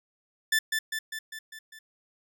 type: tone with echo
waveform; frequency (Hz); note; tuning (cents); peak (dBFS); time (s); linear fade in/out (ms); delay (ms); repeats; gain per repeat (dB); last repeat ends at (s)
sawtooth; 1760; A6; 0; -18; 0.52-0.59; 5; 200; 6; -4; 1.79
effects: none